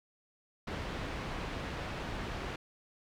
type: low-pass noise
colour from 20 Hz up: pink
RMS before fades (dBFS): -39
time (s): 0.67-2.56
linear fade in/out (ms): 5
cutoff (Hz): 3000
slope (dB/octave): 12
effects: none